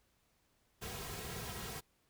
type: noise with comb filter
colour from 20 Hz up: pink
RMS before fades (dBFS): -44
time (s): 0.81-1.81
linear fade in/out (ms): 20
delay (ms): 3.4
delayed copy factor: -0.7
effects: pink hiss -75 dBFS RMS until 2.09 s